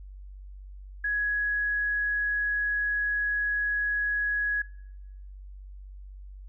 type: tone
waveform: sine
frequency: 1672 Hz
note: G#6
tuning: 11 cents sharp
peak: -25 dBFS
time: 1.04-4.62 s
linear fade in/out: 5 ms
effects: noise-tail reverb RT60 0.9 s tail -22 dB re dry + added 48 Hz sine -41 dBFS peak until 6.48 s